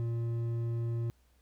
triangle tone with hard clipping, 116.54 Hz, A#2, in tune, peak -32 dBFS, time 0-1.1 s, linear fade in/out 0 ms, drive 10 dB, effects added 62 Hz sine -65 dBFS peak until 1.41 s + pink hiss -72 dBFS RMS until 1.41 s

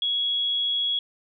sine tone, 3338 Hz, G#7, 8 cents sharp, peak -22 dBFS, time 0.02-0.99 s, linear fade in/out 2 ms, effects none

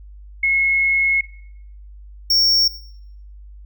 sine / square tone pair in turn, 2175 / 5490 Hz, C#7 / F8, -33 / -31 cents, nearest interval octave + major third, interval 1602 cents, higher second, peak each -14 dBFS, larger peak neither, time 0.43-1.21 / 2.3-2.68 s, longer first, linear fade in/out 5 ms, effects noise-tail reverb RT60 0.7 s tail -18 dB re dry + added 50 Hz sine -37 dBFS peak until 3.65 s

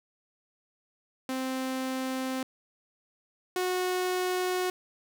sawtooth tone pair in turn, 260.9 / 365.7 Hz, C4 / F#4, -5 / -20 cents, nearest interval tritone, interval 585 cents, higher second, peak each -26 / -23 dBFS, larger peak second, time 1.29-2.43 / 3.56-4.7 s, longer neither, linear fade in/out 2 ms, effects none

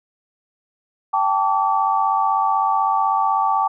sine chord, G suspended second, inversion none, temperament equal with one note detuned, 784 / 880 / 1151.1 Hz, G5 / A5 / D6, 0 / 0 / -35 cents, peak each -20 dBFS, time 1.13-3.68 s, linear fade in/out 10 ms, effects none

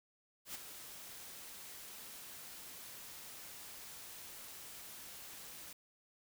white noise with ADSR envelope, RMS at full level -43 dBFS, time 0.45-5.73 s, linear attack 100 ms, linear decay 10 ms, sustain -8 dB, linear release 4 ms, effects none

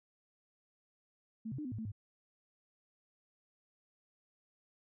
sine tone with pitch steps, 221.8 / 131.3 / 301.1 / 252.8 / 108.2 / 221 / 103.2 Hz, A3 / C3 / D4 / B3 / A2 / A3 / G#2, +14 / +6 / +43 / +41 / -29 / +8 / -10 cents, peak -38 dBFS, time 1.45-1.919 s, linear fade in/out 10 ms, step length 67 ms, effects none

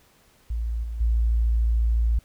sine tone with level steps, 56.9 Hz, A#1, 41 cents flat, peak -24 / -28 / -18 dBFS, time 0.5-2.19 s, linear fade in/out 5 ms, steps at 0.83 / 1 s, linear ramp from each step 10 ms, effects pink hiss -59 dBFS RMS until 2.24 s

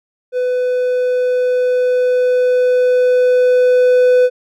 triangle tone with level ramp, 500 Hz, B4, 21 cents sharp, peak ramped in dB -12 to -5 dBFS, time 0.32-4.3 s, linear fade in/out 50 ms, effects none

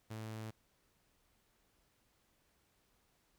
sawtooth tone, 110 Hz, A2, in tune, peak -39 dBFS, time 0.1-0.51 s, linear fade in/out 10 ms, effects pink hiss -75 dBFS RMS until 3.38 s

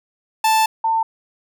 45% pulse / sine tone pair in turn, 880 / 897.5 Hz, A5 / A5, 0 / +34 cents, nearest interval unison, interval 34 cents, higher second, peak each -13 / -15 dBFS, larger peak first, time 0.44-0.66 / 0.84-1.03 s, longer first, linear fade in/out 5 ms, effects none

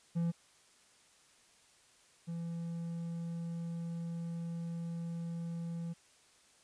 triangle tone pair in turn, 169 / 168.33 Hz, E3 / E3, +43 / +37 cents, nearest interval unison, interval 6 cents, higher first, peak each -28 / -35 dBFS, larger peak first, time 0.15-0.32 / 2.27-5.94 s, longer second, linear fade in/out 20 ms, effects white hiss -65 dBFS RMS until 6.63 s + resampled to 22050 Hz

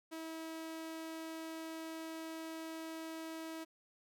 sawtooth tone, 322.9 Hz, E4, 36 cents flat, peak -39 dBFS, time 0.11-3.65 s, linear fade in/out 20 ms, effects none

